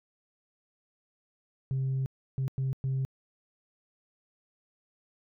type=tone bursts at uneven times; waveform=sine; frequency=133 Hz; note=C3; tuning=29 cents sharp; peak=-25 dBFS; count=4; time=1.71-2.06 / 2.38-2.48 / 2.58-2.73 / 2.84-3.05 s; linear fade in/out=0 ms; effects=tanh soft clip ceiling -25 dBFS